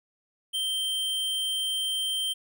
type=tone; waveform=square; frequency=3136 Hz; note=G7; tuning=in tune; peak=-27 dBFS; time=0.53-2.34 s; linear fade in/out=20 ms; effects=none